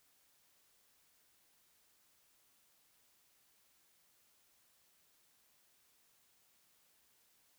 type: silence
effects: white hiss -72 dBFS RMS until 7.58 s